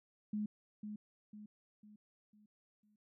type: tone with echo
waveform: sine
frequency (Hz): 210.5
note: G#3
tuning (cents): +24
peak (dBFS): -35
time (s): 0.33-0.46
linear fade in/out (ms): 5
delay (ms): 500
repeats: 5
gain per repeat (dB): -7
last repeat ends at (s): 2.96
effects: none